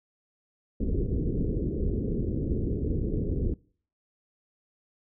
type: low-pass noise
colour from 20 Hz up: pink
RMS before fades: -28 dBFS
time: 0.8-3.54 s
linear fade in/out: 5 ms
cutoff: 450 Hz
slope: 48 dB/octave
effects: noise-tail reverb RT60 0.5 s tail -24 dB re dry